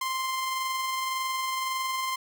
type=tone with amplitude modulation; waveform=sawtooth; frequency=1046.5 Hz; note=C6; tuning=in tune; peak=-23 dBFS; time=0.01-2.16 s; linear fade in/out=5 ms; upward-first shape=sine; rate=21.8 Hz; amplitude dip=25%; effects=none